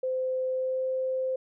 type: tone with pitch glide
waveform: sine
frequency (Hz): 516 to 519.9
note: C5 to C5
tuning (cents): -24 to -11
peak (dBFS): -26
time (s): 0.03-1.36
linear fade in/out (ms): 5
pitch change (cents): +13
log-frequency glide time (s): 0.48-0.86
effects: none